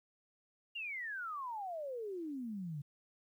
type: exponential sweep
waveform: sine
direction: down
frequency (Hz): 2862 to 138.5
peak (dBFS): -39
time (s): 0.75-2.82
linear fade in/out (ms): 10
effects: 12-bit